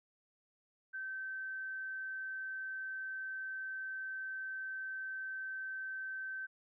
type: tone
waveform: sine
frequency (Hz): 1545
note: G6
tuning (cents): -26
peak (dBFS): -39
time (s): 0.93-6.47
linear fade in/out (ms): 20
effects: none